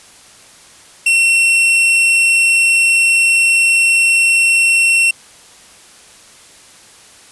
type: tone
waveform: 45% pulse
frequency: 2715 Hz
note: F7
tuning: 50 cents flat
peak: -9 dBFS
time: 1.06-5.11 s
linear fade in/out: 5 ms
effects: white hiss -42 dBFS RMS until 7.31 s + resampled to 24000 Hz